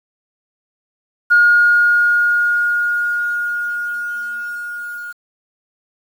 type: tone with level ramp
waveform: sine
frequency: 1430 Hz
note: F6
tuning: 41 cents sharp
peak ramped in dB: -6 to -26 dBFS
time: 1.3-5.13 s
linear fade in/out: 20 ms
effects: tanh soft clip ceiling -2 dBFS + 7-bit